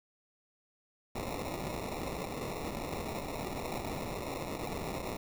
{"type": "noise with sample-and-hold", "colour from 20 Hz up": "blue", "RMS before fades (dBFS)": -38, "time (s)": [1.15, 5.17], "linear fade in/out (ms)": 5, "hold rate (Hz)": 1575, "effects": []}